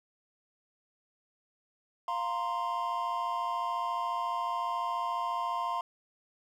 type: chord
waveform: triangle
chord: F suspended fourth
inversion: none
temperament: equal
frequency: 698.5 / 932.3 / 1046.5 Hz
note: F5 / Bb5 / C6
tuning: 0 / 0 / 0 cents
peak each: -35 / -33 / -31 dBFS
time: 2.08-5.81 s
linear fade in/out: 2 ms
effects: none